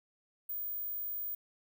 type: tone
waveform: sine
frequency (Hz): 15050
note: A#9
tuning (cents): +15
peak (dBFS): -35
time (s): 0.49-1.35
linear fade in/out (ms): 5
effects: none